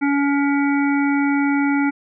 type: harmonic tone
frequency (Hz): 282.5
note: C#4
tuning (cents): +33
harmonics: 1 / 3 / 5 / 7 / 8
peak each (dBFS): -16 / -26 / -27 / -30 / -29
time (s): 0.01-1.91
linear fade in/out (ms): 20
effects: none